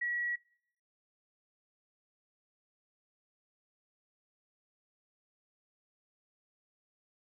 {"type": "tone", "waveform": "sine", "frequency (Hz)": 1924, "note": "B6", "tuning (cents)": -46, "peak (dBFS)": -31, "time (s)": [0.01, 0.36], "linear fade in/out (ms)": 10, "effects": ["noise-tail reverb RT60 0.7 s tail -25 dB re dry"]}